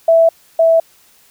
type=tone pair in turn; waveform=sine; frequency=659.3 / 656.6 Hz; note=E5 / E5; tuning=0 / -7 cents; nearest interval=unison; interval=7 cents; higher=first; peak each=-6 / -7 dBFS; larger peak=first; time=0.08-0.29 / 0.59-0.8 s; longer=neither; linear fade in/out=5 ms; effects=white hiss -50 dBFS RMS until 1.3 s